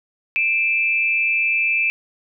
sine tone pair together, 2368 / 2616 Hz, D7 / E7, +14 / -14 cents, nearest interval major second, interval 172 cents, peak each -19 dBFS, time 0.36-1.9 s, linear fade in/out 0 ms, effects none

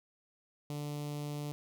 sawtooth tone with notch filter, 146.83 Hz, D3, in tune, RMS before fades -39 dBFS, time 0.7-1.52 s, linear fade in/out 0 ms, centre 1600 Hz, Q 0.92, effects none

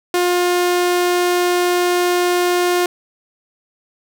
sawtooth tone, 355.3 Hz, F4, 30 cents sharp, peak -10 dBFS, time 0.14-2.86 s, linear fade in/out 2 ms, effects none

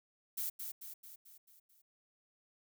violet noise with echo, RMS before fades -38 dBFS, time 0.37-0.5 s, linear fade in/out 10 ms, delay 220 ms, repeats 6, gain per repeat -5 dB, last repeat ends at 1.82 s, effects none

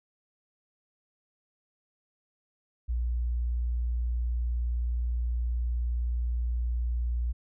sine tone, 59.6 Hz, A#1, 39 cents sharp, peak -26 dBFS, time 2.88-7.33 s, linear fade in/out 20 ms, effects none

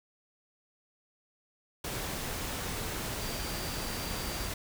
sine tone in noise, 4699 Hz, D8, in tune, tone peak -45 dBFS, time 3.21-4.48 s, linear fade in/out 5 ms, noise pink, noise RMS -36 dBFS, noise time 1.84-4.54 s, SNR -12 dB, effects none

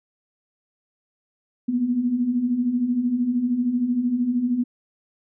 sine beating tone pair, 234.4 / 247.4 Hz, A#3 / B3, +10 / +3 cents, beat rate 13 Hz, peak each -27 / -20 dBFS, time 1.68-4.64 s, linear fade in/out 10 ms, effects none

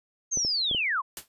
sine linear sweep, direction down, 6500 to 971 Hz, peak -24 dBFS, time 0.31-1.02 s, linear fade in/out 20 ms
clicks, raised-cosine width 2 ms, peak -23 dBFS, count 4, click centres 0.373 / 0.449 / 0.713 / 0.748 s
white noise with exponential decay, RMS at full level -32 dBFS, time 1.17-1.28 s, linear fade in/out 1 ms, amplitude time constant 23 ms
effects resampled to 32000 Hz

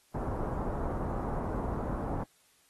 pink low-pass noise, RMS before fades -34 dBFS, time 0.14-2.24 s, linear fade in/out 10 ms, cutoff 1100 Hz, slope 24 dB/octave, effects white hiss -66 dBFS RMS until 2.69 s + AAC 32 kbps

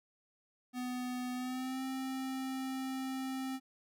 square tone with pitch glide, 249.6 to 263.4 Hz, B3 to C4, +19 to +12 cents, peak -37 dBFS, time 0.73-3.6 s, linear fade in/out 50 ms, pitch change +93 cents, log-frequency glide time 1.33-1.83 s, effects none

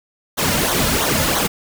pink noise with flanger, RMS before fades -18 dBFS, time 0.37-1.48 s, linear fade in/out 20 ms, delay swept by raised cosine 0.39 to 2.69 ms, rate 3 Hz, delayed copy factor -0.75, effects none

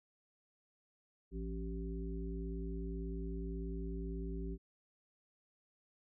harmonic tone with a mistuned harmonic, 55 Hz, A1, in tune, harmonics 1 / 3 / 5 / 7, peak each -40 / -45 / -48 / -47 dBFS, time 1.31-4.58 s, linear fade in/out 50 ms, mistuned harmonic 3, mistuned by +84 cents, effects none

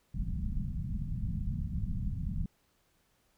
pink low-pass noise, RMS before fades -34 dBFS, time 0.14-2.46 s, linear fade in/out 2 ms, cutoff 210 Hz, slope 48 dB/octave, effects pink hiss -72 dBFS RMS until 3.37 s

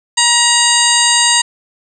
harmonic tone, 950 Hz, A#5, 33 cents sharp, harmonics 1 / 2 / 3 / 4 / 5 / 7 / 8 / 9, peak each -17 / -17 / -17 / -17 / -17 / -17 / -17 / -17 dBFS, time 0.17-1.42 s, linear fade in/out 10 ms, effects none

